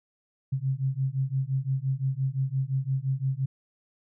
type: beating tone pair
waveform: sine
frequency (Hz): 130.9 / 136.7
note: C3 / C#3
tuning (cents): +1 / -24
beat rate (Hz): 5.8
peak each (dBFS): -28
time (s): 0.52-3.46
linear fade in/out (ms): 10
effects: none